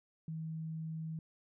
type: tone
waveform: sine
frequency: 160 Hz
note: D#3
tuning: 49 cents sharp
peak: -38 dBFS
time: 0.28-1.19 s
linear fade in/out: 2 ms
effects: none